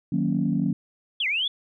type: chord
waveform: sine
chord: D# minor seventh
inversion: none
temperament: equal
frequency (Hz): 155.56 / 185 / 233.1 / 277.2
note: D#3 / F#3 / A#3 / C#4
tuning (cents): 0 / 0 / 0 / 0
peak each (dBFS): -27 / -25 / -26 / -27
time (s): 0.12-0.73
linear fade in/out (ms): 5
type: linear two-way sweep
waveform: sine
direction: down then up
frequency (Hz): 3520 to 1996 to 3520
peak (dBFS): -22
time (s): 1.2-1.48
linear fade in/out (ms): 5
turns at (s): 1.27
effects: tanh soft clip ceiling -11 dBFS